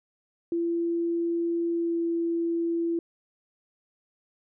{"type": "tone with pitch glide", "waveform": "sine", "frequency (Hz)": [338.7, 336.2], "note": ["E4", "E4"], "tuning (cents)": [47, 34], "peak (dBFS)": -24, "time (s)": [0.52, 2.99], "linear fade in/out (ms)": 2, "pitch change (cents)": -13, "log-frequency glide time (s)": [1.7, 2], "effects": []}